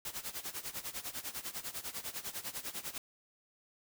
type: noise with tremolo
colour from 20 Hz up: white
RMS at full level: -39 dBFS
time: 0.05-2.98 s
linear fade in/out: 2 ms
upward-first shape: sine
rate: 10 Hz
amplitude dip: 85%
effects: none